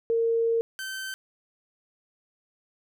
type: tone pair in turn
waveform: sine / sawtooth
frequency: 459 / 1543.9 Hz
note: A#4 / G6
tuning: -27 / -27 cents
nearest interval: octave + major sixth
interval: 2100 cents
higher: second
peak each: -21 / -29 dBFS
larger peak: first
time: 0.1-0.61 / 0.79-1.14 s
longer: first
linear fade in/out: 0 ms
effects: none